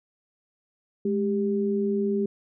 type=tone pair together; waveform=sine; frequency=209.2 / 395.9 Hz; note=G#3 / G4; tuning=+13 / +17 cents; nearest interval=major seventh; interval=1104 cents; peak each=-25 dBFS; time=1.05-2.26 s; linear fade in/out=5 ms; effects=none

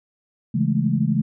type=chord; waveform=sine; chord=A major seventh; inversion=first; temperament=equal with one note detuned; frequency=137.4 / 164.81 / 207.7 / 220 Hz; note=C#3 / E3 / G#3 / A3; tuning=-15 / 0 / 0 / 0 cents; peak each=-23 dBFS; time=0.54-1.22 s; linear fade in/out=10 ms; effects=none

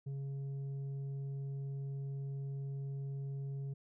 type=tone with tanh clipping; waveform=triangle; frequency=137.9 Hz; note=C#3; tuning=9 cents flat; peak=-39 dBFS; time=0.06-3.74 s; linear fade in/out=10 ms; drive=9 dB; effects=none

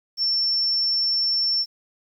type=tone; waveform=sine; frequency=5410 Hz; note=E8; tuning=44 cents sharp; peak=-19 dBFS; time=0.17-1.66 s; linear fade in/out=50 ms; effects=9-bit

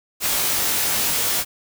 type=noise with comb filter; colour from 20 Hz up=white; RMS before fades=-21 dBFS; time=0.2-1.45 s; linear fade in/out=50 ms; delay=19 ms; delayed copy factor=+0.95; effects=none

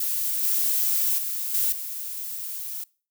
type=noise with level steps; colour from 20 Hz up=violet; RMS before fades=-26 / -23 / -29 / -23 / -33 dBFS; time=0-2.84 s; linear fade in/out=5 ms; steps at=0.43 / 1.18 / 1.54 / 1.72 s; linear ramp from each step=5 ms; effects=noise-tail reverb RT60 0.4 s tail -24 dB re dry

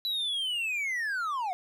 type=linear sweep; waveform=triangle; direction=down; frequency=3976 to 698 Hz; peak=-27 dBFS; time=0.05-1.53 s; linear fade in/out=0 ms; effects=none

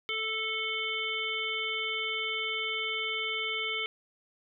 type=harmonic tone; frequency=440 Hz; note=A4; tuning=in tune; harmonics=1 / 3 / 5 / 7 / 8; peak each=-40 / -40 / -33 / -35 / -40 dBFS; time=0.09-3.86 s; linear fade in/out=0 ms; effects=none

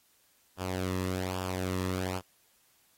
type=tone with flanger; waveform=sawtooth; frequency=92.5 Hz; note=F#2; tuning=in tune; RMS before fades=-33 dBFS; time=0.57-2.22 s; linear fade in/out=50 ms; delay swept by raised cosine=0.48 to 1.36 ms; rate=1.2 Hz; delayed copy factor=-0.6; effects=white hiss -67 dBFS RMS until 2.97 s + AAC 48 kbps

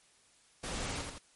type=noise with echo; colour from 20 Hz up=pink; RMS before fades=-39 dBFS; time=0.63-1.02 s; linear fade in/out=10 ms; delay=83 ms; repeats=2; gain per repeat=-4 dB; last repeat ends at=1.186 s; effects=white hiss -65 dBFS RMS until 1.35 s + MP3 48 kbps

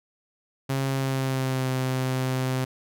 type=tone with pitch glide; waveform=sawtooth; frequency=135.2 to 129.84 Hz; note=C#3 to C3; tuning=-43 to -13 cents; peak=-20 dBFS; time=0.69-2.65 s; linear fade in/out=10 ms; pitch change=-70 cents; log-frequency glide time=0.89-1.7 s; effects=none

